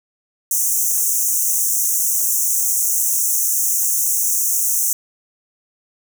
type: high-pass noise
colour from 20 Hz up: pink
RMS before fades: -18 dBFS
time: 0.51-4.93 s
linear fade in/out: 2 ms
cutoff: 5900 Hz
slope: 96 dB/octave
effects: none